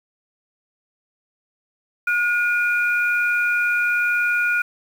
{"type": "tone pair together", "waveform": "sine", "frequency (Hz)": [1439, 2420], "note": ["F#6", "D#7"], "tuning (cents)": [-49, -49], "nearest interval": "major sixth", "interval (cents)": 900, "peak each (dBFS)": [-18, -23], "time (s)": [2.07, 4.62], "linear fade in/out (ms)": 5, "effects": ["7-bit"]}